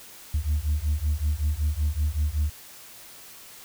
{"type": "beating tone pair", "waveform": "sine", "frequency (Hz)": [72.5, 77.8], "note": ["D2", "D#2"], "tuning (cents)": [-22, 0], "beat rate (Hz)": 5.3, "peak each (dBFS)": -24, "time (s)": [0.34, 2.5], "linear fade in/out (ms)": 5, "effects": ["tanh soft clip ceiling -18 dBFS", "white hiss -46 dBFS RMS until 3.64 s"]}